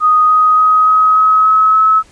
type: tone with pitch steps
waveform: sine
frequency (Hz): 1244.5 / 1252.4 / 1260.4 / 1268.4 / 1276.5 / 1284.7 / 1292.9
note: D#6 / D#6 / D#6 / D#6 / D#6 / E6 / E6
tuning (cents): 0 / +11 / +22 / +33 / +44 / -45 / -34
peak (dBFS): -6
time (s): 0-2.03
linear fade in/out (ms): 50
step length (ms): 290
effects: pink hiss -46 dBFS RMS until 2.11 s + resampled to 22050 Hz